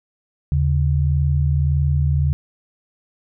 sine tone pair together, 78.4 / 140.1 Hz, D#2 / C#3, +14 / +19 cents, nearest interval minor seventh, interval 1005 cents, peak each -17 / -18 dBFS, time 0.52-2.33 s, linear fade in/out 0 ms, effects none

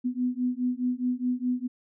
sine beating tone pair, 246.9 / 251.7 Hz, B3 / B3, 0 / +33 cents, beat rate 4.8 Hz, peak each -28 dBFS, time 0.04-1.68 s, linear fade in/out 20 ms, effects none

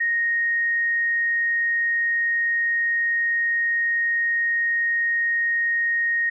sine tone, 1864.7 Hz, A#6, in tune, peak -19 dBFS, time 0-6.3 s, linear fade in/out 10 ms, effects none

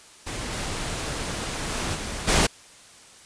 pink noise with level steps, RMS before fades -32 / -30 / -28 / -32 / -19 dBFS, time 0.26-2.47 s, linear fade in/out 10 ms, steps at 0.51 / 1.69 / 1.94 / 2.27 s, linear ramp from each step 20 ms, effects white hiss -49 dBFS RMS until 3.25 s + resampled to 22050 Hz

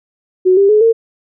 sine tone with pitch steps, 370 / 396.6 / 425 / 455.5 Hz, F#4 / G4 / G#4 / A#4, 0 / +20 / +40 / -40 cents, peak -6 dBFS, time 0.45-0.93 s, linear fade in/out 20 ms, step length 120 ms, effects none

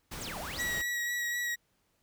pink noise, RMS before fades -41 dBFS, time 0.11-0.82 s, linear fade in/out 10 ms
sine exponential two-way sweep, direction down then up, 8690 to 554.4 to 8690 Hz, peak -40 dBFS, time 0.21-0.63 s, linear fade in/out 0 ms, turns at 0.39 s
40% pulse tone with vibrato, 1920 Hz, B6, 49 cents flat, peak -30 dBFS, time 0.58-1.56 s, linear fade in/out 20 ms, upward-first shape sine, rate 4 Hz, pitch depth 16 cents each way
effects pink hiss -74 dBFS RMS until 2.02 s

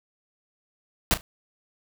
pink noise with echo, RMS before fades -20 dBFS, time 1.11-1.14 s, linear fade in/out 0 ms, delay 35 ms, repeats 2, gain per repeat -14 dB, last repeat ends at 1.21 s, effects none

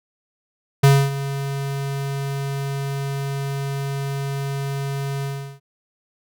square tone with ADSR envelope, 138.59 Hz, C#3, in tune, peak -9 dBFS, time 0.83-5.6 s, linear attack 10 ms, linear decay 260 ms, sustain -15 dB, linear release 360 ms, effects none

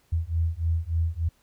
sine beating tone pair, 81 / 84.4 Hz, E2 / E2, -30 / +41 cents, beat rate 3.4 Hz, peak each -26 dBFS, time 0.12-1.29 s, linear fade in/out 10 ms, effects pink hiss -65 dBFS RMS until 1.42 s

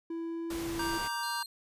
triangle tone with pitch glide, 331.7 to 334.4 Hz, E4 to E4, +11 to +25 cents, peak -32 dBFS, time 0.1-0.98 s, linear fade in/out 5 ms, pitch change +14 cents, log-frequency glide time 0.25-0.62 s
pink noise, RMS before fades -41 dBFS, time 0.5-1.08 s, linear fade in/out 5 ms
square chord, G minor, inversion first, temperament just, 940.8 / 1176 / 1568 Hz, Bb5 / D6 / G6, +16 / +2 / 0 cents, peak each -36 / -41 / -38 dBFS, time 0.79-1.43 s, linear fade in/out 5 ms
sawtooth tone, 4186 Hz, C8, in tune, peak -38 dBFS, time 1.23-1.46 s, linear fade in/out 2 ms
effects resampled to 32000 Hz

